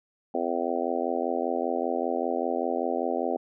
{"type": "harmonic tone", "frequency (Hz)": 85.1, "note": "F2", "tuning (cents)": -44, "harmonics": [3, 4, 5, 6, 7, 8, 9], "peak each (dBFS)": [-33, -33, -33, -33, -33, -33, -33], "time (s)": [0.34, 3.37], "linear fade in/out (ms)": 5, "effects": []}